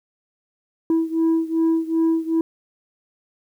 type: beating tone pair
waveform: sine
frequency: 325.6 / 328.2 Hz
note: E4 / E4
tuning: -21 / -8 cents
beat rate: 2.6 Hz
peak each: -17 / -19 dBFS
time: 0.9-2.41 s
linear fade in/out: 2 ms
effects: tanh soft clip ceiling -14 dBFS + 9-bit